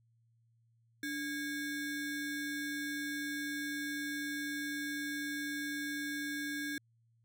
square ring-modulated tone, 964 Hz, B5, 42 cents flat, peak -34 dBFS, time 1.03-6.78 s, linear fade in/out 2 ms, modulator 672 Hz, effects added 115 Hz sine -68 dBFS peak until 7.24 s

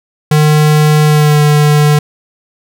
square tone with pitch glide, 151.8 to 148.85 Hz, D#3 to D3, -42 to +24 cents, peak -6 dBFS, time 0.31-1.99 s, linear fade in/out 5 ms, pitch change -34 cents, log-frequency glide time 1.04-1.41 s, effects none

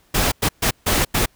pink noise bursts at uneven times, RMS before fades -18 dBFS, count 5, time 0.14-0.32 / 0.42-0.49 / 0.62-0.71 / 0.86-1.05 / 1.14-1.26 s, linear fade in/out 10 ms, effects pink hiss -58 dBFS RMS until 1.35 s

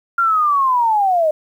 sine linear sweep, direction down, 1396.9 to 600 Hz, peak -12 dBFS, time 0.18-1.31 s, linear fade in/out 5 ms, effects 8-bit

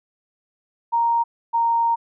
sine tone pair in turn, 932.3 / 927.8 Hz, A#5 / A#5, 0 / -8 cents, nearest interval unison, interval 8 cents, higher first, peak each -16 dBFS, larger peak neither, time 0.92-1.24 / 1.53-1.96 s, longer second, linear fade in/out 20 ms, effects none

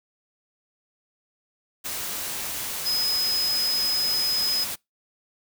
sine tone in noise, 5060 Hz, D#8, 28 cents sharp, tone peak -22 dBFS, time 2.85-4.65 s, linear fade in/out 20 ms, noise white, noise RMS -31 dBFS, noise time 1.84-4.76 s, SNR +6 dB, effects noise-tail reverb RT60 0.2 s tail -26 dB re dry

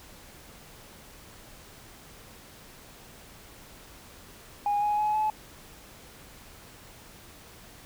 sine tone with pitch steps, 821 / 833.4 / 846 / 858.8 Hz, G#5 / G#5 / G#5 / A5, -20 / +6 / +32 / -42 cents, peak -22 dBFS, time 4.66-5.3 s, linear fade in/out 2 ms, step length 160 ms, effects tanh soft clip ceiling -20 dBFS + pink hiss -50 dBFS RMS until 7.85 s

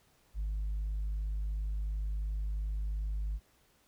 triangle tone with tanh clipping, 51.4 Hz, G#1, 17 cents flat, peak -32 dBFS, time 0.34-3.4 s, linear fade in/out 50 ms, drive 6 dB, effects pink hiss -68 dBFS RMS until 3.87 s

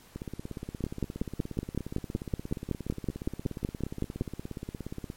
two click trains, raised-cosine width 3 ms, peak -15 / -23 dBFS, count 19 / 85, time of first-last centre 0.84-4.211 / 0.16-5.101 s, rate 5.34 / 17 Hz, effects pink hiss -56 dBFS RMS until 5.16 s + MP3 64 kbps

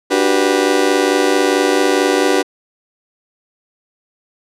35% pulse chord, G major seventh, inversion second, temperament just, 294 / 367.5 / 392 / 490 Hz, D4 / F#4 / G4 / B4, +2 / -12 / 0 / -14 cents, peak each -16 dBFS, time 0.1-2.43 s, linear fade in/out 20 ms, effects low-pass 9000 Hz 12 dB/octave

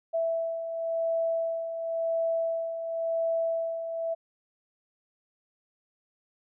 sine beating tone pair, 659.3 / 660.24 Hz, E5 / E5, 0 / +3 cents, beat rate 0.94 Hz, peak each -35 / -27 dBFS, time 0.13-4.15 s, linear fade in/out 20 ms, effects none

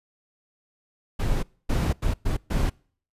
brown noise bursts at uneven times, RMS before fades -23 dBFS, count 5, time 1.19-1.43 / 1.69-1.93 / 2.02-2.14 / 2.25-2.37 / 2.5-2.7 s, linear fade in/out 10 ms, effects noise-tail reverb RT60 0.5 s tail -26 dB re dry + resampled to 32000 Hz

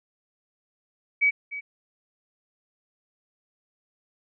sine tone with echo, 2273 Hz, C#7, 43 cents sharp, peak -17 dBFS, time 1.21-1.31 s, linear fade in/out 20 ms, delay 300 ms, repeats 1, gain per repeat -14 dB, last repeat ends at 1.61 s, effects none

